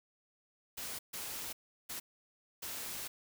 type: noise bursts at uneven times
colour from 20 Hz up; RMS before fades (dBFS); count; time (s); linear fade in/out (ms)
white; -42; 4; 0.77-0.99 / 1.13-1.53 / 1.89-2 / 2.62-3.08; 10
effects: none